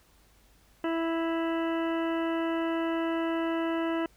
harmonic tone, 329.6 Hz, E4, in tune, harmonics 1 / 2 / 3 / 4 / 5 / 6 / 8 / 9, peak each -28 / -34 / -38 / -40 / -42 / -44 / -46 / -47 dBFS, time 0.84-4.06 s, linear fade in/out 2 ms, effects added 50 Hz sine -62 dBFS peak until 4.16 s + pink hiss -63 dBFS RMS until 4.16 s

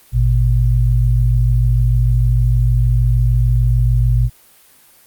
sine tone pair together, 53.5 / 120.1 Hz, A1 / B2, -48 / -48 cents, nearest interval octave + major second, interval 1400 cents, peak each -13 dBFS, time 0.12-4.3 s, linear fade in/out 50 ms, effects white hiss -48 dBFS RMS until 5.06 s + Opus 32 kbps

